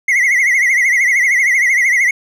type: tone with vibrato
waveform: triangle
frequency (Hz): 2051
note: C7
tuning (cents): -35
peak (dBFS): -8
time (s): 0.08-2.11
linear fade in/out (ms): 5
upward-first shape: triangle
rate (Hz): 13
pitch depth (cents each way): 140
effects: none

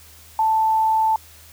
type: tone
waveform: sine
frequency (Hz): 881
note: A5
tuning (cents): +2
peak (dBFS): -15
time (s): 0.39-1.16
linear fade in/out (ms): 2
effects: added 79 Hz sine -49 dBFS peak until 1.52 s + white hiss -47 dBFS RMS until 1.52 s

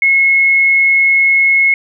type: tone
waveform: sine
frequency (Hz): 2175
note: C#7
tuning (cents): -33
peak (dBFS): -7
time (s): 0.02-1.74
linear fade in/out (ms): 2
effects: none

